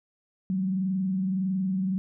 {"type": "tone with frequency modulation", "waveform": "sine", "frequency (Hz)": 188.8, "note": "F#3", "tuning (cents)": 35, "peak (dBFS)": -24, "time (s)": [0.5, 1.98], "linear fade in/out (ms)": 0, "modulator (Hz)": 21.7, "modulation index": 0.37, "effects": []}